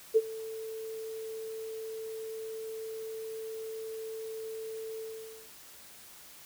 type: tone with ADSR envelope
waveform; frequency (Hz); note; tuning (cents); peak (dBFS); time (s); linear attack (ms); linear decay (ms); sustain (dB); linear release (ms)
sine; 443.5; A4; +14; -17; 0.14-5.5; 26; 41; -20; 500
effects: white hiss -52 dBFS RMS until 6.45 s